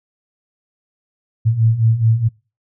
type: beating tone pair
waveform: sine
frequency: 110 / 114.7 Hz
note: A2 / A#2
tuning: 0 / -28 cents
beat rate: 4.7 Hz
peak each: -17 / -13 dBFS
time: 1.45-2.29 s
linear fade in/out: 20 ms
effects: noise-tail reverb RT60 0.3 s tail -24 dB re dry